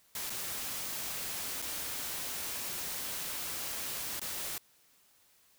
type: noise with dropouts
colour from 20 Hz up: white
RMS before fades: -38 dBFS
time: 0.15-4.58 s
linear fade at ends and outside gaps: 2 ms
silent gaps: 0.297-0.302 / 1.619-1.623 / 4.196-4.215 s
effects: white hiss -66 dBFS RMS until 5.58 s